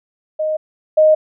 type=tone pair in turn; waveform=sine; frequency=621 / 621 Hz; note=D#5 / D#5; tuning=-3 / -3 cents; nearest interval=unison; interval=0 cents; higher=neither; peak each=-16 / -7 dBFS; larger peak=second; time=0.39-0.57 / 0.97-1.15 s; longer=neither; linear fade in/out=10 ms; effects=none